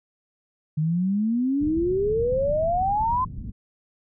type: exponential sweep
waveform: sine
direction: up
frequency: 150 to 1047 Hz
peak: -20 dBFS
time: 0.77-3.25 s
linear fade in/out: 10 ms
type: low-pass noise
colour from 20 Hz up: pink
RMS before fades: -33 dBFS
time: 1.6-3.52 s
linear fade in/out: 20 ms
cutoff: 210 Hz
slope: 24 dB/octave
effects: none